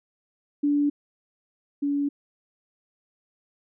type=tone pair in turn; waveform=sine; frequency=289.7 / 285.1 Hz; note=D4 / C#4; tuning=-24 / +49 cents; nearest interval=unison; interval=27 cents; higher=first; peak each=-19 / -22 dBFS; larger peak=first; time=0.63-0.9 / 1.82-2.09 s; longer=neither; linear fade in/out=10 ms; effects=none